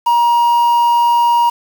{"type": "tone with quantisation", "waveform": "triangle", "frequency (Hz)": 949, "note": "A#5", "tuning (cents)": 31, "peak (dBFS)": -7, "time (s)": [0.06, 1.5], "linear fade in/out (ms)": 10, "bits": 5, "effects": []}